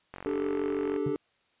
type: click train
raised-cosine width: 0.5 ms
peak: -25 dBFS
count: 39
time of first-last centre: 0.14-0.963 s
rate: 46.2 Hz
type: chord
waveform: triangle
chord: D suspended fourth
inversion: none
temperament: equal with one note detuned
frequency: 293.7 / 392 / 436.2 Hz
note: D4 / G4 / A4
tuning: 0 / 0 / -15 cents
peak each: -30 dBFS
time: 0.26-1.16 s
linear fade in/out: 0 ms
type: tone with exponential decay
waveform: triangle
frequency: 143.5 Hz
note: D3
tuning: 40 cents flat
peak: -24 dBFS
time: 1.06-1.17 s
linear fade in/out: 5 ms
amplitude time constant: 23 ms
effects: white hiss -69 dBFS RMS until 1.6 s + resampled to 8000 Hz